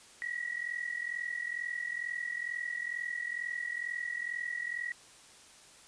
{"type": "tone pair together", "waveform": "sine", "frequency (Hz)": [1899.8, 1942], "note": ["A#6", "B6"], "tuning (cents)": [32, -30], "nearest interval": "unison", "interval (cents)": 38, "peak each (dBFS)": [-37, -37], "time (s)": [0.22, 4.92], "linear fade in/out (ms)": 0, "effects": ["white hiss -56 dBFS RMS until 5.87 s", "resampled to 22050 Hz"]}